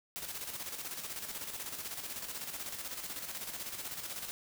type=noise with tremolo; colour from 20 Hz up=white; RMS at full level=-40 dBFS; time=0.16-4.31 s; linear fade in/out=0 ms; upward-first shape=square; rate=16 Hz; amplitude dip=50%; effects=none